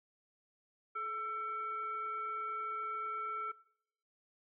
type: tone with frequency modulation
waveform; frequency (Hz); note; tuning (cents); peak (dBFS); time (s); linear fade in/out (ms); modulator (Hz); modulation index
sine; 1337; E6; +24; -36; 0.95-3.52; 10; 909; 0.4
effects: noise-tail reverb RT60 0.7 s tail -20 dB re dry